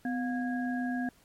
sine tone cluster, 251.3 / 711 / 1645 Hz, B3 / F5 / G#6, +30 / +31 / -17 cents, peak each -30 / -38 / -39 dBFS, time 0.05-1.09 s, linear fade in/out 2 ms, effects pink hiss -63 dBFS RMS until 1.24 s + MP3 64 kbps

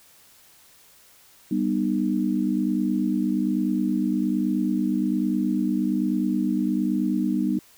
sine chord, G augmented, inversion none, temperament just, 196 / 245 / 306.2 Hz, G3 / B3 / D#4, 0 / -14 / -28 cents, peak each -25 dBFS, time 1.51-7.59 s, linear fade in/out 5 ms, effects white hiss -54 dBFS RMS until 7.77 s

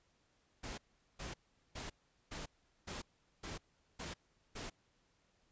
pink noise bursts, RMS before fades -45 dBFS, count 8, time 0.63-4.7 s, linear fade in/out 10 ms, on 150 ms, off 410 ms, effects pink hiss -75 dBFS RMS until 5.51 s + resampled to 16000 Hz

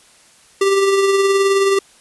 square tone with tremolo, 392.7 Hz, G4, 3 cents sharp, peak -11 dBFS, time 0.61-1.79 s, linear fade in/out 5 ms, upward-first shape triangle, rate 19 Hz, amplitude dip 40%, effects white hiss -49 dBFS RMS until 2 s + resampled to 24000 Hz

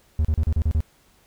triangle tone bursts, 77.78 Hz, D#2, in tune, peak -15 dBFS, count 7, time 0.19-0.805 s, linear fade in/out 0 ms, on 57 ms, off 36 ms, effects pink hiss -59 dBFS RMS until 1.26 s

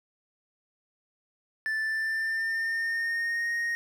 triangle tone with pitch glide, 1760 to 1864.7 Hz, A6 to A#6, 0 to 0 cents, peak -25 dBFS, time 1.66-3.75 s, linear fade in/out 0 ms, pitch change +100 cents, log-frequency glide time 1.8-3.5 s, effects none

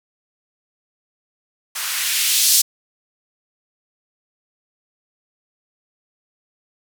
violet noise with band-pass filter sweep, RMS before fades -18 dBFS, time 1.75-2.62 s, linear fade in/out 10 ms, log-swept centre 1100 to 5300 Hz, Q 1.2, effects none

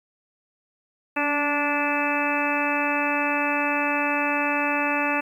harmonic tone with a mistuned harmonic, 291.3 Hz, D4, 14 cents flat, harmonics 1 / 2 / 3 / 4 / 5 / 6 / 7 / 8 / 9, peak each -28 / -30 / -28 / -31 / -31 / -31 / -35 / -34 / -27 dBFS, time 1.16-5.21 s, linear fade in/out 10 ms, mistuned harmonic 1, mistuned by -24 cents, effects 9-bit

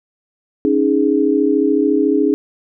sine chord, C# suspended second, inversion none, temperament equal, 277.2 / 311.1 / 415.3 Hz, C#4 / D#4 / G#4, 0 / 0 / 0 cents, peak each -16 dBFS, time 0.65-2.34 s, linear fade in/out 0 ms, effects none

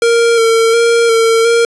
square tone with vibrato, 460 Hz, A#4, 23 cents flat, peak -8 dBFS, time 0.02-1.65 s, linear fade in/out 2 ms, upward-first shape square, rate 1.4 Hz, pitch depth 22 cents each way, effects resampled to 24000 Hz + 8-bit

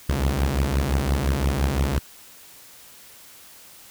sawtooth beating tone pair, 65.41 / 71.21 Hz, C2 / C#2, 0 / +47 cents, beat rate 5.8 Hz, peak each -19 dBFS, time 0.09-1.99 s, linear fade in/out 5 ms, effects white hiss -47 dBFS RMS until 3.9 s

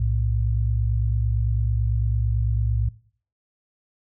sine tone pair together, 61.74 / 110.71 Hz, B1 / A2, 0 / +11 cents, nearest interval minor seventh, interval 1011 cents, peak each -22 dBFS, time 0-2.89 s, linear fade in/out 5 ms, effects noise-tail reverb RT60 0.5 s tail -19 dB re dry

